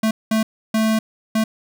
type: tone bursts at uneven times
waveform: square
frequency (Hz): 220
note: A3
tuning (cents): 0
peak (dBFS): -16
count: 4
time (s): 0.03-0.11 / 0.31-0.43 / 0.74-0.99 / 1.35-1.44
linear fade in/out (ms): 5
effects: none